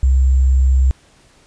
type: tone with sample-and-hold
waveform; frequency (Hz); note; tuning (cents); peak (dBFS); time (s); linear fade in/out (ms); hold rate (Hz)
sine; 65.41; C2; 0; -9; 0.03-0.91; 0; 7350
effects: pink hiss -51 dBFS RMS until 1.46 s + resampled to 22050 Hz